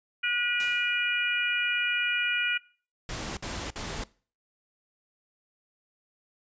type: harmonic tone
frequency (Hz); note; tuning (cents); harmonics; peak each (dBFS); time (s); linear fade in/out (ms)
484.1; B4; -35; 3 / 4 / 5 / 6; -29 / -37 / -28 / -33; 0.23-2.58; 10
type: noise with exponential decay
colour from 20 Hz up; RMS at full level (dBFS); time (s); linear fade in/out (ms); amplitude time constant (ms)
white; -38; 0.6-1.16; 1; 120
type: noise bursts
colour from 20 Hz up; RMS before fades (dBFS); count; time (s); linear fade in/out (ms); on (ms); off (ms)
pink; -35; 3; 3.09-4.038; 2; 280; 54
effects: noise-tail reverb RT60 0.4 s tail -21 dB re dry + resampled to 16000 Hz